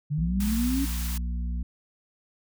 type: linear sweep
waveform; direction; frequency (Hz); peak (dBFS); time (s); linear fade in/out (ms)
sine; up; 141.8 to 282.4; -24; 0.1-0.86; 20
type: harmonic tone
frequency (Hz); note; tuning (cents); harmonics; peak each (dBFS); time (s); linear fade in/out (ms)
60.1; B1; -46; 1 / 3 / 4; -27 / -38 / -43; 0.18-1.63; 5
type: high-pass noise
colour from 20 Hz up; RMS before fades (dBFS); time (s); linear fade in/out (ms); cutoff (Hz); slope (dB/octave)
white; -37; 0.4-1.18; 5; 770; 48
effects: none